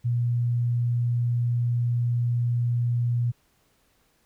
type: tone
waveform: sine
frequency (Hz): 120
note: B2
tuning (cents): -49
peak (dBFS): -21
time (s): 0.04-3.32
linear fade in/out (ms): 20
effects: pink hiss -66 dBFS RMS until 4.25 s